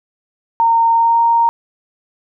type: tone with pitch glide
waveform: sine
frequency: 919 to 928.6 Hz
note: A#5 to A#5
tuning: -25 to -7 cents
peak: -9 dBFS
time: 0.6-1.49 s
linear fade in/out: 0 ms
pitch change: +18 cents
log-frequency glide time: 0.93-1.21 s
effects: none